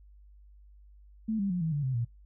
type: tone with pitch steps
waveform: sine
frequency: 220 / 198.28 / 178.7 / 161.05 / 145.15 / 130.81 / 117.9 Hz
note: A3 / G3 / F3 / E3 / D3 / C3 / A#2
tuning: 0 / +20 / +40 / -40 / -20 / 0 / +20 cents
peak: -27 dBFS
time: 1.28-2.05 s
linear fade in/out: 10 ms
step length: 110 ms
effects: noise-tail reverb RT60 0.2 s tail -25 dB re dry + added 50 Hz sine -52 dBFS peak until 2.25 s